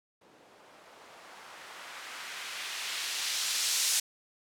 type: noise with low-pass filter sweep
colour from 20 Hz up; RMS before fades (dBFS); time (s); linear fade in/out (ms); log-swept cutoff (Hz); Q
violet; -36; 0.21-4; 5; 390 to 6200; 0.84
effects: none